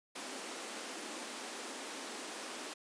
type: high-pass noise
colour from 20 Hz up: pink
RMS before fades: -44 dBFS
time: 0.15-2.74 s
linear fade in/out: 10 ms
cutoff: 230 Hz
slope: 48 dB/octave
effects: resampled to 22050 Hz